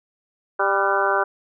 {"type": "harmonic tone with a mistuned harmonic", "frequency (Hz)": 197.5, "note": "G3", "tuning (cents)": 13, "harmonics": [2, 3, 4, 5, 6, 7, 8], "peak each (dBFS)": [-25, -25, -25, -25, -25, -25, -25], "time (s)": [0.59, 1.24], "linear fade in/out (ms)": 10, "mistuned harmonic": 8, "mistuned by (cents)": -80, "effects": []}